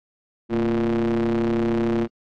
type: ring-modulated tone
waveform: square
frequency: 60.7 Hz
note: B1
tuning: 29 cents flat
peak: -17 dBFS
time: 0.49-2.08 s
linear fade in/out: 50 ms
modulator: 287 Hz
effects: low-pass 3000 Hz 12 dB/octave + AAC 64 kbps